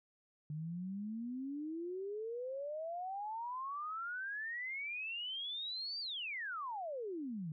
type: exponential two-way sweep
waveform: sine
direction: up then down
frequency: 148.4 to 4740 to 148.4 Hz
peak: -39 dBFS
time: 0.5-7.52 s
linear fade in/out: 2 ms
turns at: 6 s
effects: none